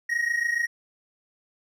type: tone pair together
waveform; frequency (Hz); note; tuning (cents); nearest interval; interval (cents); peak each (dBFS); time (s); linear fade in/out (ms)
triangle; 1864.7 / 1891.8; A#6 / A#6; 0 / +25; unison; 25; -26 / -23; 0.09-0.67; 10
effects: none